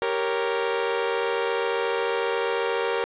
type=chord; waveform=sawtooth; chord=G diminished; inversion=none; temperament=equal; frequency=392 / 466.2 / 554.4 Hz; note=G4 / Bb4 / Db5; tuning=0 / 0 / 0 cents; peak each=-25 / -21 / -27 dBFS; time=0.02-3.04 s; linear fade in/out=0 ms; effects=resampled to 8000 Hz + 8-bit